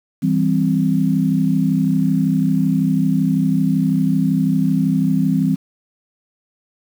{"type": "chord", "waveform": "sine", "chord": "C major", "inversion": "first", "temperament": "just", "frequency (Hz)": [163.52, 196.22, 261.6], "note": ["E3", "G3", "C4"], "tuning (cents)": [-14, 2, 0], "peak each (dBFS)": -18, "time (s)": [0.22, 5.56], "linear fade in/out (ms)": 20, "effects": ["7-bit"]}